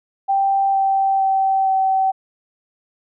sine tone with pitch steps, 784 / 778.1 / 772.3 / 766.5 Hz, G5 / G5 / G5 / G5, 0 / -13 / -26 / -39 cents, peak -14 dBFS, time 0.28-2.12 s, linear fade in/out 20 ms, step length 460 ms, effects none

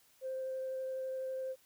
sine tone with vibrato, 523.3 Hz, C5, in tune, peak -35 dBFS, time 0.21-1.56 s, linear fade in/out 50 ms, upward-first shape triangle, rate 12 Hz, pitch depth 9 cents each way, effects tanh soft clip ceiling -32 dBFS + white hiss -67 dBFS RMS until 1.65 s

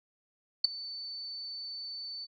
sine tone with ADSR envelope, 4515 Hz, C#8, 31 cents sharp, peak -17 dBFS, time 0.64-2.27 s, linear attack 5 ms, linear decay 12 ms, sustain -21 dB, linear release 36 ms, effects none

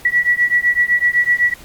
sine beating tone pair, 1938 / 1945.9 Hz, B6 / B6, -33 / -26 cents, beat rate 7.9 Hz, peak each -15 dBFS, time 0.05-1.54 s, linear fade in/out 5 ms, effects pink hiss -41 dBFS RMS until 1.64 s + Opus 48 kbps

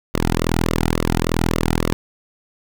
sawtooth tone with flanger, 41.2 Hz, E1, in tune, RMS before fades -19 dBFS, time 0.14-1.93 s, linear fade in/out 0 ms, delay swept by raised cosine 1.2 to 1.84 ms, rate 3.5 Hz, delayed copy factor -0.9, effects none

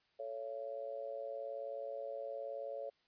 sine tone with amplitude modulation, 559 Hz, C#5, 14 cents sharp, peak -36 dBFS, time 0.19-2.9 s, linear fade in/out 10 ms, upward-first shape sine, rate 119 Hz, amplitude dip 95%, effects white hiss -75 dBFS RMS until 3.07 s + resampled to 11025 Hz

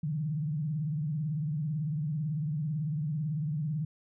sine tone with vibrato, 151.8 Hz, D#3, 42 cents flat, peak -29 dBFS, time 0.03-3.85 s, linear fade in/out 5 ms, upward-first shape triangle, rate 18 Hz, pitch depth 180 cents each way, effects none

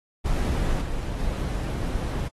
brown noise with level steps, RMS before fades -24 / -29 / -27 dBFS, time 0.24-2.29 s, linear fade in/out 20 ms, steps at 0.81 / 1.19 s, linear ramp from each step 2 ms, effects AAC 32 kbps

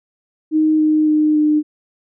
sine tone with pitch steps, 311.1 / 308.2 / 305.4 / 302.6 Hz, D#4 / D#4 / D#4 / D#4, 0 / -16 / -32 / -48 cents, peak -11 dBFS, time 0.51-1.63 s, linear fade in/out 50 ms, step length 280 ms, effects none

